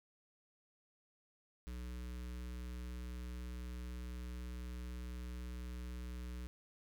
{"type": "tone with notch filter", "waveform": "square", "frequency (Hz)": 61, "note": "B1", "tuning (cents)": -21, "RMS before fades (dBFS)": -45, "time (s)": [1.67, 6.47], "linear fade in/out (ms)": 0, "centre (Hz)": 730, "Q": 1.1, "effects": []}